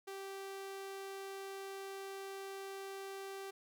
sawtooth tone, 390 Hz, G4, 9 cents flat, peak -40 dBFS, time 0.07-3.51 s, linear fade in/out 10 ms, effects none

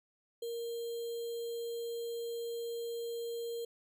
sine tone with sample-and-hold, 466.2 Hz, A#4, in tune, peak -36 dBFS, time 0.42-3.65 s, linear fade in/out 5 ms, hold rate 3675 Hz, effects none

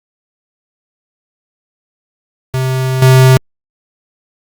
square tone with level steps, 130.3 Hz, C3, 7 cents flat, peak -13 / -4 dBFS, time 2.54-3.37 s, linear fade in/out 0 ms, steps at 3.02 s, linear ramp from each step 2 ms, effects Opus 48 kbps

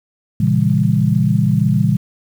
sine chord, A# diminished seventh, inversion none, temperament equal with one note detuned, 116.54 / 138.59 / 164.81 / 200.2 Hz, A#2 / C#3 / E3 / G3, 0 / 0 / 0 / +37 cents, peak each -17 dBFS, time 0.4-1.97 s, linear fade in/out 5 ms, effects 7-bit

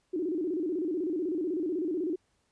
sine tone with vibrato, 336.4 Hz, E4, 35 cents sharp, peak -28 dBFS, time 0.13-2.16 s, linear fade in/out 10 ms, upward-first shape square, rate 16 Hz, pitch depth 150 cents each way, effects pink hiss -73 dBFS RMS until 2.51 s + resampled to 22050 Hz

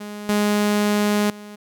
sawtooth tone with level steps, 207.7 Hz, G#3, in tune, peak -27 / -13 / -32 dBFS, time 0-1.56 s, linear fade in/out 10 ms, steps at 0.29 / 1.3 s, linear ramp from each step 2 ms, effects none

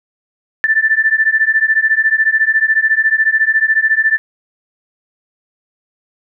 sine beating tone pair, 1760 / 1774 Hz, A6 / A6, 0 / +14 cents, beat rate 14 Hz, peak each -13 dBFS, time 0.64-4.18 s, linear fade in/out 0 ms, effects none

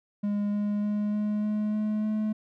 triangle tone with pitch steps, 205.2 / 206.7 / 208.3 / 209.9 / 211.5 / 213.1 / 214.7 Hz, G#3 / G#3 / G#3 / G#3 / G#3 / G#3 / A3, -21 / -8 / +5 / +19 / +32 / +45 / -42 cents, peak -23 dBFS, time 0.23-2.33 s, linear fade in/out 10 ms, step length 300 ms, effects none

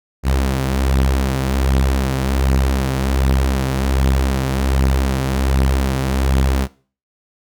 sawtooth beating tone pair, 65.41 / 66.71 Hz, C2 / C2, 0 / +34 cents, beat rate 1.3 Hz, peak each -17 / -12 dBFS, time 0.23-6.68 s, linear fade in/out 50 ms, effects noise-tail reverb RT60 0.4 s tail -20 dB re dry

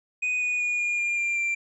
triangle tone with pitch steps, 2489 / 2468 / 2446 / 2425 / 2404 / 2383 / 2363 Hz, D#7 / D#7 / D#7 / D#7 / D7 / D7 / D7, 0 / -15 / -30 / -45 / +40 / +25 / +10 cents, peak -22 dBFS, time 0.22-1.55 s, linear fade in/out 10 ms, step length 190 ms, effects resampled to 24000 Hz

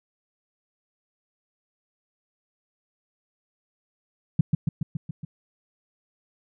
sine tone with echo, 154 Hz, D#3, 17 cents flat, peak -12 dBFS, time 4.39-4.41 s, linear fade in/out 5 ms, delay 140 ms, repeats 6, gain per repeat -3 dB, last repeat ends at 5.25 s, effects none

